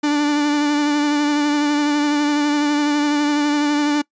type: tone with vibrato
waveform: 45% pulse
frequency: 293.7 Hz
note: D4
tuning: in tune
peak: -15 dBFS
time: 0.03-4.02 s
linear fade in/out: 10 ms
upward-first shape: triangle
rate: 12 Hz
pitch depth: 29 cents each way
effects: noise-tail reverb RT60 0.1 s tail -23 dB re dry + resampled to 16000 Hz